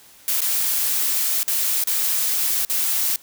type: noise with dropouts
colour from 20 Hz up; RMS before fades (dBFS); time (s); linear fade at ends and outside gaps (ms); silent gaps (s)
blue; -21; 0.28-3.16; 1; 0.406-0.417 / 1.431-1.479 / 1.838-1.872 / 2.65-2.698
effects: white hiss -49 dBFS RMS until 3.22 s